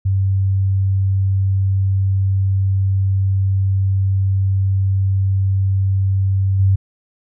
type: tone with level steps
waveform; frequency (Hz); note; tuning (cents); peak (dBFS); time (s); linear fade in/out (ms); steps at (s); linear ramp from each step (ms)
sine; 96.6; G2; -25; -13 / -10; 0.05-6.76; 10; 6.59; 10
effects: none